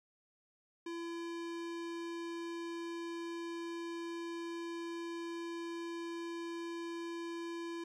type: tone with low-pass filter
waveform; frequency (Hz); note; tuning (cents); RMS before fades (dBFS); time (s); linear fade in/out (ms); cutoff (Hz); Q
square; 337.8; E4; +42; -42; 0.86-7.84; 5; 6400; 0.67
effects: 13-bit